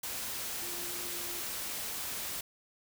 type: tone in noise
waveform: sine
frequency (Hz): 349.2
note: F4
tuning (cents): 0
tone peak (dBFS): -48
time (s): 0.62-1.4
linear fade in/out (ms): 5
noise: white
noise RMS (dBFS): -38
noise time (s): 0.03-2.41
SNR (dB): -13
effects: none